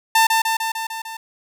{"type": "tone with echo", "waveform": "sawtooth", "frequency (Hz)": 895, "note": "A5", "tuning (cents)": 29, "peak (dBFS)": -8, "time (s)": [0.15, 0.27], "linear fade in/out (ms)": 5, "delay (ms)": 150, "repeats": 6, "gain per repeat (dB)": -3, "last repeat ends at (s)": 1.17, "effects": []}